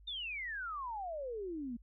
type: exponential sweep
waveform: sine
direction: down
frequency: 3685 to 225.8 Hz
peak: -38 dBFS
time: 0.07-1.77 s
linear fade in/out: 10 ms
effects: added 50 Hz sine -56 dBFS peak until 1.82 s